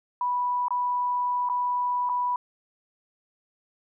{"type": "tone with dropouts", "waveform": "sine", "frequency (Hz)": 984, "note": "B5", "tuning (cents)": -7, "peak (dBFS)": -23, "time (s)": [0.21, 2.36], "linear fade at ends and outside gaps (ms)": 2, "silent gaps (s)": [[0.683, 0.706], [1.489, 1.497], [2.091, 2.095]], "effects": []}